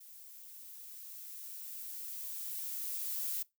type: noise with level ramp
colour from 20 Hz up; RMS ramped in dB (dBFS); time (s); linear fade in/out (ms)
violet; -54 to -36; 0-3.43; 10
effects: noise-tail reverb RT60 0.2 s tail -22 dB re dry